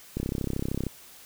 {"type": "click train", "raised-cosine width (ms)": 3, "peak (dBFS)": -16, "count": 24, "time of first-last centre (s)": [0.17, 0.867], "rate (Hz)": 33, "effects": ["white hiss -50 dBFS RMS until 1.25 s"]}